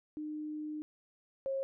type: tone pair in turn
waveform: sine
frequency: 304.1 / 540.1 Hz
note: D#4 / C#5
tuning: -40 / -45 cents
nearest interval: minor seventh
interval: 995 cents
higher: second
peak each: -37 / -32 dBFS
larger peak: second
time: 0.17-0.82 / 1.46-1.63 s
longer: first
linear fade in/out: 0 ms
effects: none